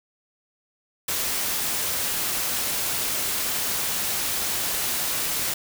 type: noise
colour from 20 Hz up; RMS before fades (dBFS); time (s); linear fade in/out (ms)
white; -26; 1.08-5.54; 5
effects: none